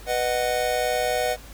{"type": "chord", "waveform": "square", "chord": "B major", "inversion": "none", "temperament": "just", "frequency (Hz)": [493.9, 617.4, 740.8], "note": ["B4", "D#5", "F#5"], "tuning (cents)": [0, -14, 2], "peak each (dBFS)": -27, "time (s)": [0.06, 1.37], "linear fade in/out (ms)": 50, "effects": ["added 50 Hz sine -42 dBFS peak until 1.53 s", "pink hiss -46 dBFS RMS until 1.53 s"]}